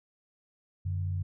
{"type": "tone pair together", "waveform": "sine", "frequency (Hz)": [93, 147.63], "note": ["F#2", "D3"], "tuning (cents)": [9, 9], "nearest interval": "minor sixth", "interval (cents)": 800, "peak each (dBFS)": [-29, -39], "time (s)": [0.85, 1.23], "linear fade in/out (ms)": 10, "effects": []}